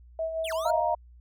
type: tone with tremolo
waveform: sine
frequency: 647 Hz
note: E5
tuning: 32 cents flat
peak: -26 dBFS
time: 0.19-0.81 s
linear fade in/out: 2 ms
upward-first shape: sine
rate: 5.9 Hz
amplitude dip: 50%
type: linear two-way sweep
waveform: square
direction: down then up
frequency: 3711 to 886 to 1454 Hz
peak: -34 dBFS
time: 0.44-0.71 s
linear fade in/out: 10 ms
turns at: 0.53 s
type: chord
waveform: sine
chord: Eb suspended second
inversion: none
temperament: equal with one note detuned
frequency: 622.3 / 698.5 / 937.2 Hz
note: Eb5 / F5 / Bb5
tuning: 0 / 0 / +9 cents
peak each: -28 / -27 / -28 dBFS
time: 0.65-0.95 s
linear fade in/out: 5 ms
effects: added 60 Hz sine -49 dBFS peak until 1.2 s